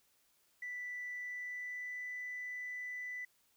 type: tone with pitch glide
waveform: sine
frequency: 1975.5 to 1989.2 Hz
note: B6 to B6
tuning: 0 to +12 cents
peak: -39 dBFS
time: 0.62-3.25 s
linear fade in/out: 5 ms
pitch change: +12 cents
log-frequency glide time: 1.13-2.07 s
effects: tanh soft clip ceiling -36 dBFS + white hiss -73 dBFS RMS until 3.56 s